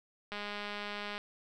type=click train; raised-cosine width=0.3 ms; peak=-24 dBFS; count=178; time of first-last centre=0.32-1.179 s; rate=206 Hz; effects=none